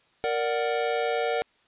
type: chord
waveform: square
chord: Bb augmented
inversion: none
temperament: equal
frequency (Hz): 466.2 / 587.3 / 740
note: Bb4 / D5 / F#5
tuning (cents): 0 / 0 / 0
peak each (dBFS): -28 / -31 / -30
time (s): 0.24-1.42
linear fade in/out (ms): 0
effects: white hiss -64 dBFS RMS until 1.67 s + resampled to 8000 Hz